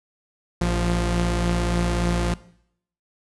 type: tone pair together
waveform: sawtooth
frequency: 57.07 / 174.61 Hz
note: A#1 / F3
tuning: -36 / 0 cents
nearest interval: octave + perfect fifth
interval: 1936 cents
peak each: -19 dBFS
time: 0.61-2.34 s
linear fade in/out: 5 ms
effects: noise-tail reverb RT60 0.7 s tail -19 dB re dry + resampled to 24000 Hz